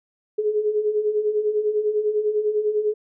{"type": "beating tone pair", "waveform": "sine", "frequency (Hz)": [415.3, 425.3], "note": ["G#4", "G#4"], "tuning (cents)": [0, 41], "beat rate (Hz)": 10, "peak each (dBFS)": [-26, -20], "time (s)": [0.38, 2.94], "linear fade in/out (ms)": 10, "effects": []}